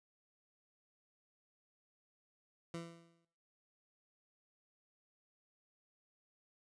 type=tone with exponential decay; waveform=20% pulse; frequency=168 Hz; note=E3; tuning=33 cents sharp; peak=-35 dBFS; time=2.74-3.25 s; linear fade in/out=2 ms; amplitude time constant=110 ms; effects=noise-tail reverb RT60 0.7 s tail -21 dB re dry + resampled to 22050 Hz